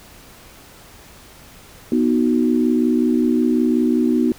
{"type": "chord", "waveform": "sine", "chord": "B major", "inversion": "none", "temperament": "equal with one note detuned", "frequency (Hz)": [245.7, 311.1, 370], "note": ["B3", "D#4", "F#4"], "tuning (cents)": [-9, 0, 0], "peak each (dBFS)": [-16, -19, -22], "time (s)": [1.92, 4.32], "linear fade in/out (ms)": 2, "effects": ["pink hiss -44 dBFS RMS until 4.38 s"]}